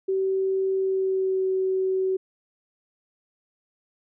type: tone with pitch glide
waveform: sine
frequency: 383 to 377.9 Hz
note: G4 to F#4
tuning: -40 to +37 cents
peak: -21 dBFS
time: 0.08-2.17 s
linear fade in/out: 10 ms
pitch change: -23 cents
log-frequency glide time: 0.76-1.47 s
effects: none